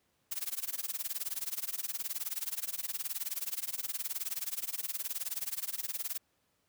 blue noise with tremolo, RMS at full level -34 dBFS, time 0.31-6.18 s, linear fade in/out 10 ms, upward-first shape sine, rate 19 Hz, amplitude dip 95%, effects pink hiss -75 dBFS RMS until 6.68 s + high-pass 80 Hz 12 dB/octave

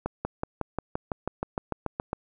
accelerating click train, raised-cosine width 1 ms, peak -14 dBFS, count 14, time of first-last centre 0.06-2.131 s, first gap 190 ms, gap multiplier 0.97, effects none

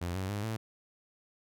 sawtooth tone with pitch steps, 87.31 / 94.66 / 102.64 / 111.28 Hz, F2 / F#2 / G#2 / A2, 0 / +40 / -20 / +20 cents, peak -29 dBFS, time 0.01-0.57 s, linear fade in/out 10 ms, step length 140 ms, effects none

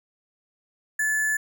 sine tone with sample-and-hold, 1730 Hz, A6, 30 cents flat, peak -21 dBFS, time 0.99-1.37 s, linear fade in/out 5 ms, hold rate 8820 Hz, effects none

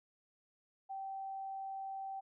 sine tone, 776 Hz, G5, 18 cents flat, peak -40 dBFS, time 0.89-2.21 s, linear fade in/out 20 ms, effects none

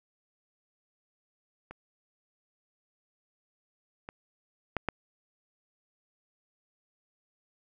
clicks, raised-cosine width 0.5 ms, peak -28 / -25 / -14 / -13 dBFS, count 4, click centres 1.71 / 4.089 / 4.767 / 4.887 s, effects none

